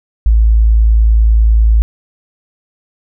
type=tone; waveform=sine; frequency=55 Hz; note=A1; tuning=in tune; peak=-5 dBFS; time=0.26-1.82 s; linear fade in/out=0 ms; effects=none